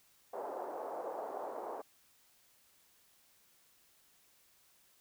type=band-pass noise; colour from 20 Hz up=pink; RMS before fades=-42 dBFS; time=0.33-1.82 s; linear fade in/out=10 ms; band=450 to 890 Hz; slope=24 dB/octave; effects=white hiss -68 dBFS RMS until 5 s